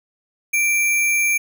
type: tone with sample-and-hold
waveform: sine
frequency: 2349 Hz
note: D7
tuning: in tune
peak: -15 dBFS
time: 0.53-1.38 s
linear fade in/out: 10 ms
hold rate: 8820 Hz
effects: none